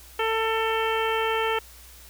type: harmonic tone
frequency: 446.1 Hz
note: A4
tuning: 24 cents sharp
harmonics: 1 / 2 / 3 / 4 / 5 / 6 / 7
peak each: -26 / -28 / -30 / -33 / -34 / -34 / -34 dBFS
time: 0.19-1.59 s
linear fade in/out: 5 ms
effects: added 60 Hz sine -49 dBFS peak until 2.09 s + white hiss -49 dBFS RMS until 2.09 s